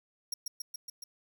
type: tone with echo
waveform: sawtooth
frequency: 5600 Hz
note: F8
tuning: 4 cents sharp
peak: -29 dBFS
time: 0.32-0.34 s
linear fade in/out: 5 ms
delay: 140 ms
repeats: 5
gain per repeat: -2 dB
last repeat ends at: 1.04 s
effects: 10-bit